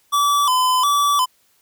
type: tone with vibrato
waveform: square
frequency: 1082 Hz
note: C#6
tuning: 42 cents flat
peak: -15 dBFS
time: 0.12-1.26 s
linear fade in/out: 20 ms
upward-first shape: square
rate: 1.4 Hz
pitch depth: 110 cents each way
effects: white hiss -60 dBFS RMS until 1.61 s